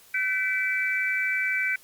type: tone cluster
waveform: sine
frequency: 1523 / 1983 / 2315 Hz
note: F#6 / B6 / D7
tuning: +50 / +7 / -25 cents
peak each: -28 / -30 / -26 dBFS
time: 0.14-1.76 s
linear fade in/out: 5 ms
effects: white hiss -54 dBFS RMS until 1.83 s + Opus 48 kbps